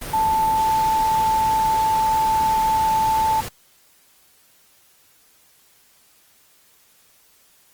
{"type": "tone in noise", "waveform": "sine", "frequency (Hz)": 880, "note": "A5", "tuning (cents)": 0, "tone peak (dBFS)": -16, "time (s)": [0.13, 3.41], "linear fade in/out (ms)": 10, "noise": "pink", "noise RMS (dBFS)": -31, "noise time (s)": [0.01, 3.49], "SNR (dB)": 12, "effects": ["white hiss -56 dBFS RMS until 7.73 s", "Opus 32 kbps"]}